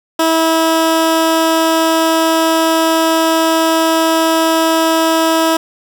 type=tone; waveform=15% pulse; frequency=324.6 Hz; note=E4; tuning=27 cents flat; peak=-4 dBFS; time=0.19-5.57 s; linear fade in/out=5 ms; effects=none